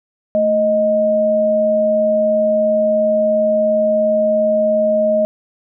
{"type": "tone pair together", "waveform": "sine", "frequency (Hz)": [220, 622.9], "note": ["A3", "D#5"], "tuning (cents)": [0, 2], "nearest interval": "octave + tritone", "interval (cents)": 1802, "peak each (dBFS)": [-21, -12], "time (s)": [0.35, 5.25], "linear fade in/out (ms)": 0, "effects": []}